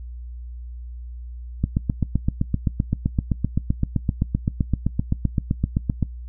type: click train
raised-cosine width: 5 ms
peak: -7 dBFS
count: 35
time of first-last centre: 1.64-6.027 s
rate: 7.75 Hz
effects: noise-tail reverb RT60 0.1 s tail -20 dB re dry + added 60 Hz sine -32 dBFS peak until 6.28 s